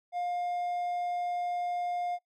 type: tone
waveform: triangle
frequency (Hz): 708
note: F5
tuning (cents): +23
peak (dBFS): -28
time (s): 0.12-2.19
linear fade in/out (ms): 50
effects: noise-tail reverb RT60 0.1 s tail -21 dB re dry